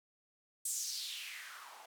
blue noise with band-pass filter sweep, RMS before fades -43 dBFS, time 0.65-1.86 s, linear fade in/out 5 ms, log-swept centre 8700 to 710 Hz, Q 3.4, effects none

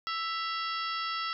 harmonic tone with a mistuned harmonic, 660 Hz, E5, 2 cents sharp, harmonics 2 / 3 / 4 / 5 / 6 / 7 / 8, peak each -33 / -40 / -42 / -41 / -45 / -42 / -42 dBFS, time 0.07-1.33 s, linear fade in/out 0 ms, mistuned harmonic 4, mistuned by +79 cents, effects none

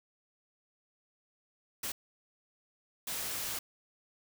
white noise bursts at uneven times, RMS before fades -37 dBFS, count 2, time 1.83-1.92 / 3.07-3.59 s, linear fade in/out 5 ms, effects none

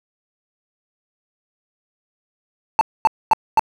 triangle tone bursts, 883 Hz, A5, 6 cents sharp, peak -7 dBFS, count 4, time 2.79-3.594 s, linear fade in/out 0 ms, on 21 ms, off 240 ms, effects none

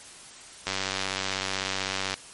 click train, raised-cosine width 0.2 ms, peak -10 dBFS, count 142, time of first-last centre 0.67-2.14 s, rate 95.9 Hz, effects white hiss -46 dBFS RMS until 2.33 s + MP3 48 kbps

